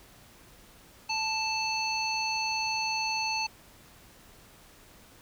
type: harmonic tone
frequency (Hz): 880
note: A5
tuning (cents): 0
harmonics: 1 / 3 / 5 / 7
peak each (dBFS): -32 / -32 / -33 / -40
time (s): 1.09-3.47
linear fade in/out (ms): 10
effects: pink hiss -55 dBFS RMS until 5.21 s